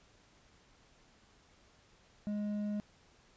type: tone with hard clipping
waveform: sine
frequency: 207.7 Hz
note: G#3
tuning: in tune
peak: -35 dBFS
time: 2.27-2.8 s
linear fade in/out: 0 ms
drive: 5 dB
effects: pink hiss -65 dBFS RMS until 3.36 s + resampled to 16000 Hz